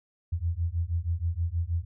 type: beating tone pair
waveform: sine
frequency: 81.8 / 88.1 Hz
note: E2 / F2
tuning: -13 / +16 cents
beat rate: 6.3 Hz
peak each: -29 dBFS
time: 0.32-1.85 s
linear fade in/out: 10 ms
effects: none